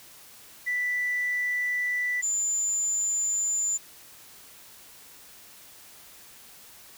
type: tone pair in turn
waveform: sine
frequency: 1975.5 / 7097 Hz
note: B6 / A8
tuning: 0 / +14 cents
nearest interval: octave + minor seventh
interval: 2214 cents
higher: second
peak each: -24 / -23 dBFS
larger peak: second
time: 0.66-2.22 / 2.22-3.78 s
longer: neither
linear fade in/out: 20 ms
effects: tanh soft clip ceiling -20 dBFS + white hiss -50 dBFS RMS until 6.97 s